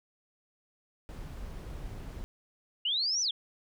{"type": "noise", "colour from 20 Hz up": "brown", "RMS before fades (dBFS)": -41, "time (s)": [1.09, 2.24], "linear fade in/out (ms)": 0}
{"type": "linear two-way sweep", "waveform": "sine", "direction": "up then down", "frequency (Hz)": [2794, 6040, 3125], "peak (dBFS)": -27, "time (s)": [2.85, 3.31], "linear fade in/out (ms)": 5, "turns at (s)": 3.21}
{"effects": []}